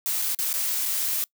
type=noise with dropouts; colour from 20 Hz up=blue; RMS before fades=-26 dBFS; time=0.06-1.24 s; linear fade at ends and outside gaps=0 ms; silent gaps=0.218-0.222 / 0.347-0.388 / 0.529-0.539 / 0.855-0.859 s; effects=noise-tail reverb RT60 0.1 s tail -24 dB re dry